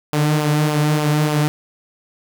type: tone with flanger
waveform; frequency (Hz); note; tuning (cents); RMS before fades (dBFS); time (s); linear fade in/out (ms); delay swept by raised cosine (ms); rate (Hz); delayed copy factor
sawtooth; 150.6; D3; +44; -17; 0.13-1.48; 0; 0.48 to 4.88; 3.4; -0.5
effects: none